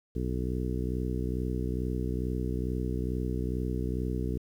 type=harmonic tone; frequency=62.3 Hz; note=B1; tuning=16 cents sharp; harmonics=1 / 2 / 3 / 4 / 5 / 6 / 7; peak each=-32 / -35 / -37 / -38 / -39 / -40 / -40 dBFS; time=0.15-4.38 s; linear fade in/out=10 ms; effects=10-bit